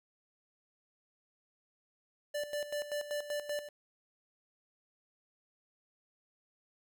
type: tone with tremolo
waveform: square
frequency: 587.3 Hz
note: D5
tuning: in tune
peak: -34 dBFS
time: 2.34-3.69 s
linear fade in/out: 10 ms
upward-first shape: square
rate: 5.2 Hz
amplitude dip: 70%
effects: none